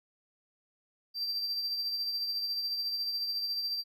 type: tone with tremolo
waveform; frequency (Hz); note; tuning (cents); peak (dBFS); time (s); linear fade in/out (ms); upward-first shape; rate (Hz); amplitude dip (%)
triangle; 4699; D8; 0; -28; 1.14-3.84; 50; triangle; 14; 45
effects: none